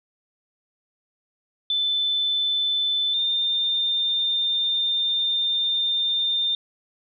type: tone pair in turn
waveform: sine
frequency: 3520 / 3609 Hz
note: A7 / A7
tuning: 0 / +43 cents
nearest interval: unison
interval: 43 cents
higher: second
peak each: -20 dBFS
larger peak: neither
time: 1.7-3.14 / 3.14-6.55 s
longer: second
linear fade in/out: 2 ms
effects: none